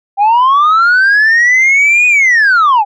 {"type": "linear two-way sweep", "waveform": "sine", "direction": "up then down", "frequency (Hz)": [782, 2489, 782], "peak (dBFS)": -3, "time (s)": [0.17, 2.85], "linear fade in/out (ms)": 50, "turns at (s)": 2.07, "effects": ["tanh soft clip ceiling -4 dBFS"]}